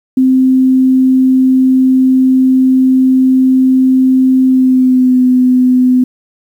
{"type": "tone with pitch glide", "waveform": "sine", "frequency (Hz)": [259.9, 252.9], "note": ["C4", "B3"], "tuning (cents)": [-11, 41], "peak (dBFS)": -5, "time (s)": [0.17, 6.04], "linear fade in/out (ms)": 5, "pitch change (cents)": -48, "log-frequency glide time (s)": [4.46, 5.22], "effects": ["7-bit"]}